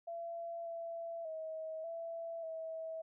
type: tone with pitch steps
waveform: sine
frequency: 676 / 670 / 637 / 666 / 647 Hz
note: E5 / E5 / D#5 / E5 / E5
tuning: +43 / +28 / +41 / +18 / -32 cents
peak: -40 dBFS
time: 0.07-3.02 s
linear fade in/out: 10 ms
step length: 590 ms
effects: none